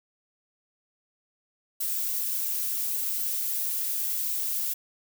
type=noise with flanger; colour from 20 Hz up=violet; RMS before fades=-29 dBFS; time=1.8-4.74 s; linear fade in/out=10 ms; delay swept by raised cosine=1.6 to 4.1 ms; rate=1.7 Hz; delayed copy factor=-0.5; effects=none